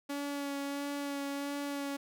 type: tone with vibrato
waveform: sawtooth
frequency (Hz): 282.7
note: C#4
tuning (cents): +34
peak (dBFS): -31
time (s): 0.09-1.97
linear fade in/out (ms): 10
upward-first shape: sine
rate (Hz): 1.5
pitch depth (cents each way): 16
effects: none